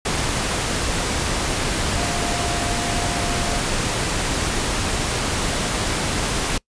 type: tone in noise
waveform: sine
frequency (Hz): 698.5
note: F5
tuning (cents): 0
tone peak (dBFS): -29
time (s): 1.97-3.6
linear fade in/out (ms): 5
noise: pink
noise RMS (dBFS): -22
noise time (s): 0.05-6.58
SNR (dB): -10
effects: noise-tail reverb RT60 0.1 s tail -25 dB re dry + resampled to 22050 Hz